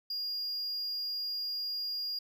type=tone; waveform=triangle; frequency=4834 Hz; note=D8; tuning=49 cents sharp; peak=-32 dBFS; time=0.1-2.19 s; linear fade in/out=5 ms; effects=none